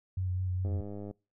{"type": "tone with vibrato", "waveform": "sine", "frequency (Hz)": 92, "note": "F#2", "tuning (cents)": -9, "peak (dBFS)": -29, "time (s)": [0.17, 0.81], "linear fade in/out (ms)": 5, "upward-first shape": "sine", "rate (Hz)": 4.9, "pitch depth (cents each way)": 23}
{"type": "click train", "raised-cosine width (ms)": 2, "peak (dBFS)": -29, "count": 48, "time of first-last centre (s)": [0.65, 1.111], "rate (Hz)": 102}
{"effects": ["noise-tail reverb RT60 0.3 s tail -26 dB re dry"]}